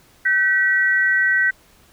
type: tone pair together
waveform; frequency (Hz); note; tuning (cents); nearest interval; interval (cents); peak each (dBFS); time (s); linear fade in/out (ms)
sine; 1534 / 1932.7; G6 / B6; -38 / -38; major third; 400; -17; 0.25-1.51; 10
effects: pink hiss -53 dBFS RMS until 1.92 s